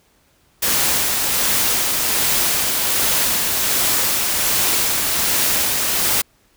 white noise with tremolo, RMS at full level -17 dBFS, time 0.62-6.22 s, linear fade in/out 10 ms, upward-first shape sine, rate 1.3 Hz, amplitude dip 25%, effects pink hiss -58 dBFS RMS until 6.56 s

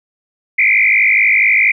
sine tone with frequency modulation, 2216 Hz, C#7, 1 cent flat, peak -8 dBFS, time 0.58-1.72 s, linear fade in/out 10 ms, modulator 52.2 Hz, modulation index 3.8, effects none

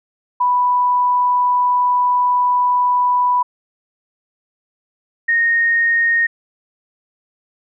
sine tone pair in turn, 987.8 / 1854.5 Hz, B5 / A#6, 0 / -9 cents, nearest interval major seventh, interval 1091 cents, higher second, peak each -12 dBFS, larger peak neither, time 0.4-3.43 / 5.28-6.27 s, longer first, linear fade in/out 10 ms, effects none

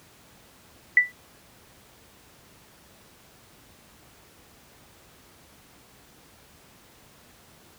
sine tone with exponential decay, 1975.5 Hz, B6, in tune, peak -9 dBFS, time 0.97-1.12 s, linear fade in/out 2 ms, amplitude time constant 31 ms, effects pink hiss -54 dBFS RMS until 7.78 s + high-pass 60 Hz 12 dB/octave

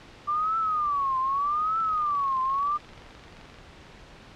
sine tone with vibrato, 1174.7 Hz, D6, in tune, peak -23 dBFS, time 0.27-2.78 s, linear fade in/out 20 ms, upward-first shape triangle, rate 0.82 Hz, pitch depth 220 cents each way
click train, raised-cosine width 0.2 ms, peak -31 dBFS, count 43, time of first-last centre 1.76-3.586 s, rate 23 Hz
effects pink hiss -48 dBFS RMS until 4.35 s + low-pass 4000 Hz 12 dB/octave

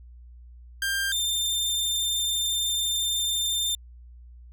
sawtooth tone pair in turn, 1591 / 3594 Hz, G6 / A7, +25 / +36 cents, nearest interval octave + major second, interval 1411 cents, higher second, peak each -21 dBFS, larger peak neither, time 0.82-1.12 / 1.12-3.75 s, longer second, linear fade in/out 2 ms, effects added 60 Hz sine -44 dBFS peak until 4.52 s

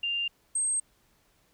sine tone pair in turn, 2794 / 8389 Hz, F7 / C9, 0 / +4 cents, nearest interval octave + perfect fifth, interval 1904 cents, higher second, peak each -27 / -25 dBFS, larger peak second, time 0.03-0.28 / 0.55-0.8 s, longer neither, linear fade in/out 5 ms, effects pink hiss -67 dBFS RMS until 1.53 s

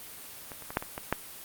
clicks, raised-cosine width 0.5 ms, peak -25 / -30 / -23 / -10 / -22 / -19 / -10 dBFS, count 7, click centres 0.518 / 0.623 / 0.705 / 0.771 / 0.825 / 0.979 / 1.126 s, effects white hiss -45 dBFS RMS until 1.44 s + Opus 32 kbps

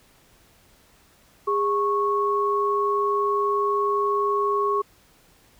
sine tone pair together, 408.2 / 1102 Hz, G#4 / C#6, -30 / -11 cents, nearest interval octave + perfect fourth, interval 1719 cents, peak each -23 / -22 dBFS, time 1.47-4.82 s, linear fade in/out 10 ms, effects pink hiss -57 dBFS RMS until 5.59 s

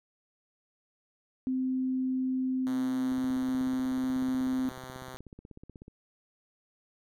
sine tone, 258.9 Hz, C4, 18 cents flat, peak -27 dBFS, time 1.47-4.69 s, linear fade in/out 0 ms
5% pulse tone with pitch glide, 127.5 to 128.98 Hz, C3 to C3, -44 to -24 cents, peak -31 dBFS, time 2.67-5.17 s, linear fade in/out 0 ms, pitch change +20 cents, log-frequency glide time 3.44-3.84 s
click train, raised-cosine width 3 ms, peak -34 dBFS, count 46, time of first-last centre 3.12-5.881 s, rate 16.3 Hz
effects none

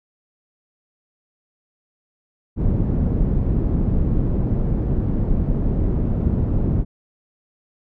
pink low-pass noise, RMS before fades -19 dBFS, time 2.56-6.85 s, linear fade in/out 50 ms, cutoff 260 Hz, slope 12 dB/octave, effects none

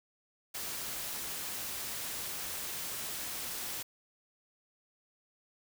white noise, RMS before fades -39 dBFS, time 0.54-3.83 s, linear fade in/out 10 ms, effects none

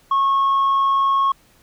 sine tone, 1094 Hz, C#6, 23 cents flat, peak -12 dBFS, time 0.11-1.32 s, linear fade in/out 5 ms, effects tanh soft clip ceiling -13 dBFS + pink hiss -55 dBFS RMS until 1.62 s

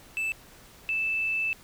triangle / sine tone pair in turn, 2637 / 2637 Hz, E7 / E7, 0 / 0 cents, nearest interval unison, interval 0 cents, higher neither, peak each -25 dBFS, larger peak neither, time 0.17-0.32 / 0.89-1.53 s, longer second, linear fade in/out 0 ms, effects pink hiss -52 dBFS RMS until 1.63 s

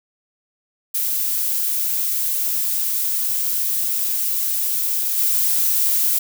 violet noise with level steps, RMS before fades -21 / -18 dBFS, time 0.94-6.19 s, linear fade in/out 10 ms, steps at 5.17 s, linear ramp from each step 20 ms, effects none

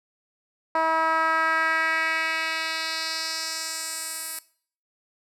10% pulse tone with band-pass filter sweep, 322 Hz, E4, 41 cents flat, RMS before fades -26 dBFS, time 0.75-4.39 s, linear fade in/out 2 ms, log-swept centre 900 to 11000 Hz, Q 1.8, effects noise-tail reverb RT60 0.5 s tail -19 dB re dry

